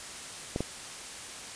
clicks, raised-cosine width 2 ms, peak -16 dBFS, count 2, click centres 0.561 / 0.606 s, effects white hiss -42 dBFS RMS until 1.55 s + resampled to 22050 Hz

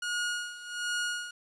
sawtooth tone with tremolo, 1440 Hz, F#6, 47 cents flat, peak -25 dBFS, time 0.02-1.31 s, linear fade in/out 5 ms, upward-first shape sine, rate 1.3 Hz, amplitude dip 80%, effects resampled to 22050 Hz + 10-bit

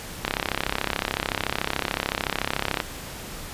click train, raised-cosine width 0.3 ms, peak -6 dBFS, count 87, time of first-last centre 0.25-2.802 s, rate 33.7 Hz, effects pink hiss -37 dBFS RMS until 3.53 s + resampled to 32000 Hz

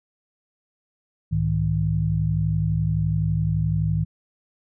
sine tone cluster, 64.4 / 105.9 / 157.7 Hz, C2 / G#2 / D#3, -27 / +34 / +24 cents, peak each -29 / -23 / -22 dBFS, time 1.31-4.05 s, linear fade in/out 20 ms, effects none

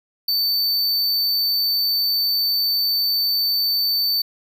square tone, 4548 Hz, C#8, 44 cents sharp, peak -18 dBFS, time 0.28-4.22 s, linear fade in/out 5 ms, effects none

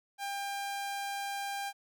sawtooth tone, 798 Hz, G5, 31 cents sharp, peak -31 dBFS, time 0.18-1.73 s, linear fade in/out 50 ms, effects none

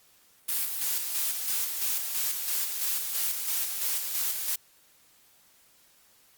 blue noise with tremolo, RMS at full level -28 dBFS, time 0.48-4.56 s, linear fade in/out 10 ms, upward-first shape square, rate 3 Hz, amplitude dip 40%, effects white hiss -61 dBFS RMS until 6.37 s + Opus 48 kbps

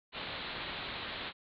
white low-pass noise, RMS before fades -41 dBFS, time 0.12-1.33 s, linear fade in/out 50 ms, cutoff 4200 Hz, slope 96 dB/octave, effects none

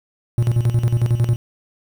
triangle tone with tremolo, 118.4 Hz, A#2, 27 cents sharp, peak -10 dBFS, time 0.38-1.36 s, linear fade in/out 0 ms, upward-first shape square, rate 11 Hz, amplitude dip 70%, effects 7-bit

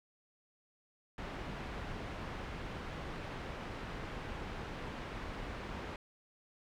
pink low-pass noise, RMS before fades -43 dBFS, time 1.18-5.96 s, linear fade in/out 2 ms, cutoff 2500 Hz, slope 12 dB/octave, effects none

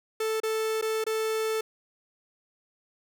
45% pulse tone with dropouts, 440 Hz, A4, in tune, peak -26 dBFS, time 0.2-1.61 s, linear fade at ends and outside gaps 5 ms, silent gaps 0.402-0.433 / 0.814-0.823 / 1.041-1.065 s, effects none

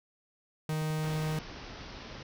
45% pulse tone, 155.56 Hz, D#3, in tune, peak -30 dBFS, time 0.69-1.39 s, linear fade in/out 2 ms
click train, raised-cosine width 5 ms, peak -39 dBFS, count 5, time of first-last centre 0.73-1.078 s, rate 11.5 Hz
pink low-pass noise, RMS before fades -45 dBFS, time 1.03-2.23 s, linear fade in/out 5 ms, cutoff 5800 Hz, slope 96 dB/octave
effects none

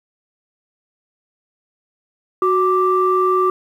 sine tone pair together, 370 / 1174.7 Hz, F#4 / D6, 0 / 0 cents, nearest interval octave + minor sixth, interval 2000 cents, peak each -15 dBFS, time 2.42-3.5 s, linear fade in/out 2 ms, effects tanh soft clip ceiling -5 dBFS + 8-bit

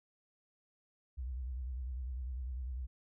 sine tone with vibrato, 63.3 Hz, B1, 43 cents sharp, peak -37 dBFS, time 1.17-2.87 s, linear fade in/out 20 ms, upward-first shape sine, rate 10 Hz, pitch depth 110 cents each way, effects none

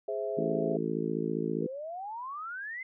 sine chord, Ab augmented, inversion none, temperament equal, 415.3 / 523.3 / 659.3 Hz, Ab4 / C5 / E5, 0 / 0 / 0 cents, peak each -34 / -37 / -34 dBFS, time 0.08-0.77 s, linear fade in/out 5 ms
harmonic tone, 55 Hz, A1, in tune, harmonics 3 / 4 / 5 / 6 / 7 / 8, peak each -36 / -36 / -36 / -36 / -36 / -36 dBFS, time 0.37-1.67 s, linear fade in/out 10 ms
sine exponential sweep, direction up, 466.2 to 2100 Hz, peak -36 dBFS, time 1.61-2.83 s, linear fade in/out 5 ms
effects none

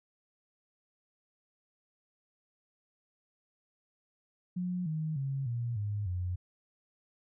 sine tone with pitch steps, 180 / 156.7 / 136.41 / 118.76 / 103.38 / 90 Hz, F#3 / D#3 / C#3 / A#2 / G#2 / F#2, -47 / +13 / -27 / +33 / -7 / -47 cents, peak -31 dBFS, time 4.56-6.36 s, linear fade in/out 10 ms, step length 300 ms, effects none

